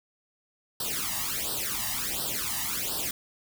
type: noise with flanger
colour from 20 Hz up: white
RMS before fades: -31 dBFS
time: 0.8-3.11 s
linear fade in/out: 2 ms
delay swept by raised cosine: 0.22 to 1.06 ms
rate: 1.4 Hz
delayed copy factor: +0.9
effects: none